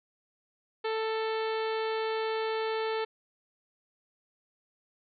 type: harmonic tone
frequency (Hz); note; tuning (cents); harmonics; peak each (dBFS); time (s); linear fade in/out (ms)
442.1; A4; +8; 1 / 2 / 3 / 4 / 5 / 6 / 7 / 8 / 9 / 10; -30 / -36 / -40 / -42 / -44 / -46 / -47 / -48 / -49 / -50; 0.84-3.05; 10
effects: none